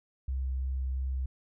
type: tone with vibrato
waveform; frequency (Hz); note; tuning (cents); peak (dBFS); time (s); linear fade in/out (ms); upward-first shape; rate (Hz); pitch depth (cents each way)
sine; 65.41; C2; 0; -29; 0.28-1.26; 5; sine; 2.9; 9
effects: none